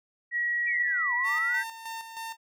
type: tone with pitch glide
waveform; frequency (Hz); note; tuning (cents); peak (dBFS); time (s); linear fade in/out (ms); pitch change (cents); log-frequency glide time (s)
sine; 1914 to 1950.8; A#6 to B6; +45 to -22; -25; 0.31-1.64; 50; +33; 0.74-0.89
type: linear two-way sweep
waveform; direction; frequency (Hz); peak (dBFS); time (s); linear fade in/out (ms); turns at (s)
sine; down then up; 2393 to 932.3 to 1621; -31; 0.66-1.64; 20; 1.14
type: tone with tremolo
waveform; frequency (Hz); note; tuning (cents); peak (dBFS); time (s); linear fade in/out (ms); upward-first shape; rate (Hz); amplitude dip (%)
sawtooth; 905; A5; +48; -31; 1.23-2.37; 50; square; 3.2; 55
effects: none